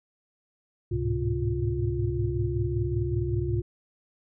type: tone cluster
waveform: sine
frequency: 69.8 / 104.8 / 110.1 / 129.5 / 351.3 Hz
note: C#2 / G#2 / A2 / C3 / F4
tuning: +13 / +16 / +2 / -17 / +10 cents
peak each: -31 dBFS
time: 0.91-3.62 s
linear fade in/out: 10 ms
effects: none